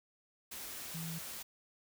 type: tone in noise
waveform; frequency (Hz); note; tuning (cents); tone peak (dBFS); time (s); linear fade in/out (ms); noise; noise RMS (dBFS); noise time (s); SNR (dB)
sine; 164.4; E3; -4; -40; 0.94-1.19; 10; white; -45; 0.51-1.43; +2
effects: none